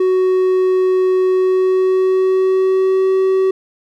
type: tone with pitch glide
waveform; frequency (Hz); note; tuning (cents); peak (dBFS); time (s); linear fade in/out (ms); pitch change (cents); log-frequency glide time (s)
triangle; 371.9 to 379.9; F#4 to F#4; +9 to +46; -9; 0-3.51; 5; +37; 1.28-3.1
effects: none